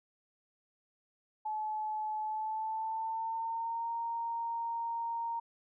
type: tone with pitch glide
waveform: sine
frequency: 860 to 927.1 Hz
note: A5 to A#5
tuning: -40 to -10 cents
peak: -33 dBFS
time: 1.45-5.4 s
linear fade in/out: 10 ms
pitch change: +130 cents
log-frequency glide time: 2.21-3.9 s
effects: none